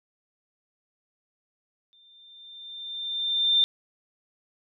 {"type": "tone with exponential growth", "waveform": "sine", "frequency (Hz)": 3588, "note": "A7", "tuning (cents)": 33, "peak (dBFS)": -16, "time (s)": [1.93, 3.64], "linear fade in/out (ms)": 0, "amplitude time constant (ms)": 370, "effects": []}